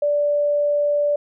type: tone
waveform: sine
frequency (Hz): 584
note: D5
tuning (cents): -10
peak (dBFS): -16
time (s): 0.02-1.16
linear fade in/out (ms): 5
effects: none